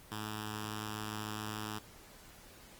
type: tone with notch filter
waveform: 5% pulse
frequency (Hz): 107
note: A2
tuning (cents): -48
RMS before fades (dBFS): -41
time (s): 0.11-1.79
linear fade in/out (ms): 10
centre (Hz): 580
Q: 0.94
effects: pink hiss -56 dBFS RMS until 2.79 s + Opus 24 kbps